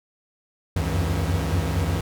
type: tone cluster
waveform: 45% pulse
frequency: 69.4 / 86.2 / 89.9 / 94.9 / 160.4 Hz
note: C#2 / F2 / F#2 / F#2 / E3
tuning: +3 / -22 / -49 / +44 / -47 cents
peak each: -28 dBFS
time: 0.76-2.01 s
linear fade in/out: 5 ms
effects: none